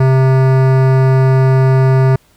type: tone with hard clipping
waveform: sine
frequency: 131.8 Hz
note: C3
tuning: 13 cents sharp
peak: -9 dBFS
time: 0-2.16 s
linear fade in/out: 5 ms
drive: 18 dB
effects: pink hiss -52 dBFS RMS until 2.36 s